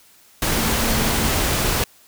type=tone in noise; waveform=sine; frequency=224.4 Hz; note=A3; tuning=34 cents sharp; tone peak=-27 dBFS; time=0.56-1.31 s; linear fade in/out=2 ms; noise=pink; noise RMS=-20 dBFS; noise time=0.42-1.84 s; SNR=-10 dB; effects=white hiss -52 dBFS RMS until 2.07 s